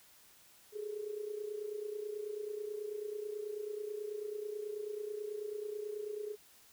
sine tone with amplitude modulation, 420 Hz, G#4, 19 cents sharp, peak -35 dBFS, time 0.72-6.37 s, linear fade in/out 50 ms, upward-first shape sine, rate 29.2 Hz, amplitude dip 70%, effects white hiss -62 dBFS RMS until 6.72 s

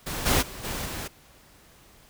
pink noise with level steps, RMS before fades -32 / -22 / -40 / -32 / -34 dBFS, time 0.06-1.08 s, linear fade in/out 10 ms, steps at 0.25 / 0.41 / 0.63 / 0.84 s, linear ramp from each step 20 ms, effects pink hiss -55 dBFS RMS until 2.09 s

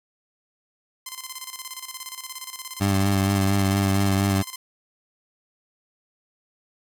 5% pulse tone with tremolo, 1036 Hz, C6, 17 cents flat, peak -20 dBFS, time 1.06-4.56 s, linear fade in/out 5 ms, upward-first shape square, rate 17 Hz, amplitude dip 70%
20% pulse tone with vibrato, 98 Hz, G2, in tune, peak -14 dBFS, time 2.8-4.43 s, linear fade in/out 20 ms, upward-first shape sine, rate 4.3 Hz, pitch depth 29 cents each way
effects none

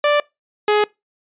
sawtooth tone pair in turn, 587.3 / 419.5 Hz, D5 / G#4, 0 / +17 cents, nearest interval tritone, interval 583 cents, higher first, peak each -9 dBFS, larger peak neither, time 0.04-0.2 / 0.68-0.84 s, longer neither, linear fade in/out 2 ms, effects noise-tail reverb RT60 0.2 s tail -23 dB re dry + resampled to 8000 Hz

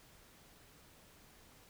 silence, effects pink hiss -62 dBFS RMS until 1.69 s

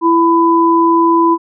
sine tone pair together, 333.7 / 1000 Hz, E4 / B5, +21 / +21 cents, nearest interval octave + perfect fifth, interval 1900 cents, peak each -10 dBFS, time 0.01-1.38 s, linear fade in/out 50 ms, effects none

